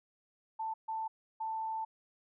sine tone bursts at uneven times, 886 Hz, A5, 12 cents sharp, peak -34 dBFS, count 3, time 0.59-0.74 / 0.88-1.08 / 1.4-1.85 s, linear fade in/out 10 ms, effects none

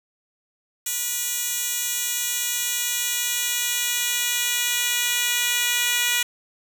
10% pulse tone with high-pass filter sweep, 484.4 Hz, B4, 34 cents flat, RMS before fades -24 dBFS, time 0.86-6.23 s, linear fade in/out 5 ms, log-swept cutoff 6000 to 2700 Hz, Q 0.81, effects none

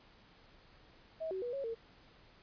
sine tone with pitch steps, 642 / 378.1 / 485 / 550 / 456.1 Hz, E5 / F#4 / B4 / C#5 / A#4, -46 / +38 / -31 / -14 / -38 cents, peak -36 dBFS, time 1.2-1.75 s, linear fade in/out 20 ms, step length 110 ms, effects pink hiss -62 dBFS RMS until 2.42 s + resampled to 11025 Hz

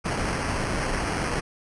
pink noise with sample-and-hold, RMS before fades -27 dBFS, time 0.04-1.41 s, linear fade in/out 20 ms, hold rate 3675 Hz, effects resampled to 24000 Hz

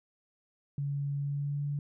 sine tone with pitch glide, 141.7 to 144.09 Hz, C#3 to D3, +38 to -33 cents, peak -30 dBFS, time 0.78-1.79 s, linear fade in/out 2 ms, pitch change +29 cents, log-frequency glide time 1.19-1.64 s, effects none

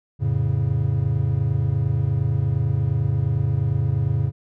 triangle chord, F augmented, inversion none, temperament equal, 87.31 / 110 / 138.59 Hz, F2 / A2 / C#3, 0 / 0 / 0 cents, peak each -24 / -20 / -20 dBFS, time 0.19-4.32 s, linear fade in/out 50 ms, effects none

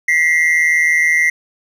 triangle tone pair together, 1933.8 / 2093 Hz, B6 / C7, -37 / 0 cents, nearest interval minor second, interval 137 cents, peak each -12 dBFS, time 0.08-1.3 s, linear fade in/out 5 ms, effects none

